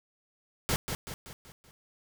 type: noise with echo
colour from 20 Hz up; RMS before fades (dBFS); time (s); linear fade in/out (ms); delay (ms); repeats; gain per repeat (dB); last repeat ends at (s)
pink; -28; 0.69-0.76; 0; 190; 5; -6; 1.71
effects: none